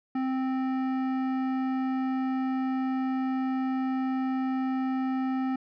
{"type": "tone with hard clipping", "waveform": "sine", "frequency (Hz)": 261.6, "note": "C4", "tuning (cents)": 0, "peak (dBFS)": -28, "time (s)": [0.15, 5.56], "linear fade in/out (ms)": 5, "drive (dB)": 13, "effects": ["resampled to 11025 Hz"]}